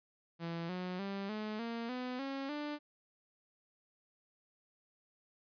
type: tone with pitch steps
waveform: sawtooth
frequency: 167.8 / 181.93 / 197.26 / 213.9 / 231.9 / 251.4 / 272.6 / 295.6 Hz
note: E3 / F#3 / G3 / A3 / A#3 / B3 / C#4 / D4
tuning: +31 / -29 / +11 / -49 / -9 / +31 / -29 / +11 cents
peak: -34 dBFS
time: 0.39-2.79 s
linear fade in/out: 50 ms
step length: 300 ms
effects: resampled to 11025 Hz